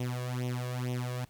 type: tone with flanger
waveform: sawtooth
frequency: 124.5 Hz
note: B2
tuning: 14 cents sharp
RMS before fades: -34 dBFS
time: 0-1.25 s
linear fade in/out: 5 ms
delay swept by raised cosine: 0.32 to 1.82 ms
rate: 2.2 Hz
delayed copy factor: +0.85
effects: pink hiss -64 dBFS RMS until 1.29 s